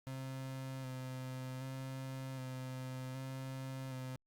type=tone with vibrato; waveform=35% pulse; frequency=130.81 Hz; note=C3; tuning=in tune; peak=-40 dBFS; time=0.07-4.16 s; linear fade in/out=0 ms; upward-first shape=square; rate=0.65 Hz; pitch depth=21 cents each way; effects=Opus 48 kbps